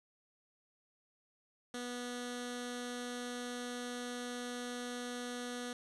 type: tone with notch filter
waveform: 10% pulse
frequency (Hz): 244.7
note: B3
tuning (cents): -16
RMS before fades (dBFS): -42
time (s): 1.74-5.73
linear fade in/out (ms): 2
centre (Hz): 920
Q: 1.1
effects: resampled to 24000 Hz + 10-bit